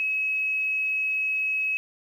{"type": "tone", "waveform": "sine", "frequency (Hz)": 2564, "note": "E7", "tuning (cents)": -49, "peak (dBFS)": -23, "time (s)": [0, 1.77], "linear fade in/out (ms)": 0, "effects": ["9-bit"]}